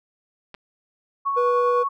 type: clicks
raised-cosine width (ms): 0.3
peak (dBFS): -24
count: 2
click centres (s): 0.543 / 0.548
type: tone with tremolo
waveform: sine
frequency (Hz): 1108.7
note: C#6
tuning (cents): 0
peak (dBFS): -19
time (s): 1.25-1.89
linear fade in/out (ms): 20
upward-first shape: triangle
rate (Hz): 9.9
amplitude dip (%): 35
type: tone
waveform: triangle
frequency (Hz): 487.5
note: B4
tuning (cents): -23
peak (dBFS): -17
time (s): 1.36-1.84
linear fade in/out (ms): 20
effects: none